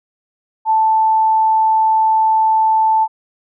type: tone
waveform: sine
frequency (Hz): 880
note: A5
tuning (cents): 0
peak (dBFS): -10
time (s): 0.65-3.08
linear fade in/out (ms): 50
effects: none